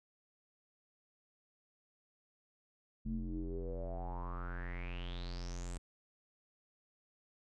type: tone with low-pass filter sweep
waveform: square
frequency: 43.95 Hz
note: F1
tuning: 12 cents sharp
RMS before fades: -41 dBFS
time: 3.05-5.78 s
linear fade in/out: 10 ms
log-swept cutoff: 200 to 8500 Hz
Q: 7.9
effects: none